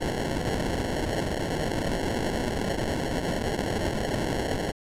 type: noise with sample-and-hold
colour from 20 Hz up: blue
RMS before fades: -28 dBFS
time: 0-4.72 s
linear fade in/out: 20 ms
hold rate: 1225 Hz
effects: low-pass 10000 Hz 12 dB/octave